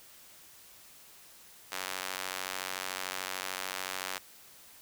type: tone with high-pass filter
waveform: square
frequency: 46.78 Hz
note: F#1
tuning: 20 cents sharp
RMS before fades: -38 dBFS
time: 1.71-4.19 s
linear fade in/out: 20 ms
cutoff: 1100 Hz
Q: 0.58
effects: white hiss -55 dBFS RMS until 4.81 s